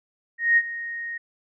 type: tone with ADSR envelope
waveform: sine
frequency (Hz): 1864.7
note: A#6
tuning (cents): 0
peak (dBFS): -13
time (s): 0.38-1.18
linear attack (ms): 190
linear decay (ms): 48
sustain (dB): -16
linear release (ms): 9
effects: none